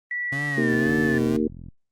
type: tone with pitch glide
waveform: sine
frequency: 1951 to 1748.2 Hz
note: B6 to A6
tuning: -22 to -12 cents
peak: -25 dBFS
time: 0.11-1.18 s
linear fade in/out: 2 ms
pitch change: -190 cents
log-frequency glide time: 0.48-0.75 s
type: tone with vibrato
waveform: 30% pulse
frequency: 135.3 Hz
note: C#3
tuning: 42 cents flat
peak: -25 dBFS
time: 0.32-1.37 s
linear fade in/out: 5 ms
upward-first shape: sine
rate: 1.9 Hz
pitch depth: 130 cents each way
type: harmonic tone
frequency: 76.9 Hz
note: D#2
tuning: 20 cents flat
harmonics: 3 / 4 / 5 / 6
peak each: -23 / -25 / -27 / -29 dBFS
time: 0.57-1.48 s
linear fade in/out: 10 ms
type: click train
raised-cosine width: 5 ms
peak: -28 dBFS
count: 36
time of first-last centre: 0.87-1.686 s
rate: 42.9 Hz
effects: Opus 32 kbps